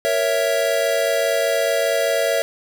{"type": "chord", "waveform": "square", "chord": "A# diminished", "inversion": "none", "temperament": "equal", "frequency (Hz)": [466.2, 554.4, 659.3], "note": ["A#4", "C#5", "E5"], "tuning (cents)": [0, 0, 0], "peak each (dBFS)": [-25, -22, -21], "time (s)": [0.05, 2.42], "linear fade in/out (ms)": 0, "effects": []}